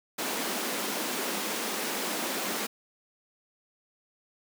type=high-pass noise; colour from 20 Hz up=pink; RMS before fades=-32 dBFS; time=0.18-2.67 s; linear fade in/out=10 ms; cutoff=200 Hz; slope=48 dB/octave; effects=none